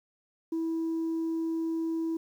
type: tone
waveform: sine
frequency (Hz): 326.8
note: E4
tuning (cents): -15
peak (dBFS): -26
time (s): 0.52-2.17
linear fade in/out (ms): 5
effects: tanh soft clip ceiling -26 dBFS + 10-bit